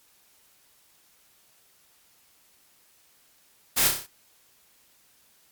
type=noise with echo; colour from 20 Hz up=white; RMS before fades=-22 dBFS; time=3.76-3.89 s; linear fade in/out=20 ms; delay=30 ms; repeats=6; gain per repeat=-4 dB; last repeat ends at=4.07 s; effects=white hiss -61 dBFS RMS until 5.51 s + MP3 96 kbps